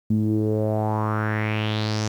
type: tone with low-pass filter sweep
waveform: sawtooth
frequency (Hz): 107.6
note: A2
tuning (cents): -38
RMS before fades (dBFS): -23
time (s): 0.1-2.08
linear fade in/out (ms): 5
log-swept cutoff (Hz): 220 to 6300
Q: 4.3
effects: 9-bit